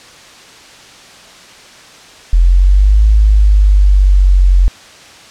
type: exponential two-way sweep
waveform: sine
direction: up then down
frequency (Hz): 42 to 53.3 to 44.87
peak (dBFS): -4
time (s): 2.33-4.68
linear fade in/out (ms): 0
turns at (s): 3.05
effects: white hiss -37 dBFS RMS until 5.3 s + low-pass 6000 Hz 12 dB/octave